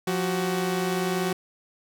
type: tone pair together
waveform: sawtooth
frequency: 177.94 / 376.3 Hz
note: F3 / F#4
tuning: +33 / +29 cents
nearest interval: octave + minor second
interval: 1296 cents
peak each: -23 dBFS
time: 0.07-1.33 s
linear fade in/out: 5 ms
effects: none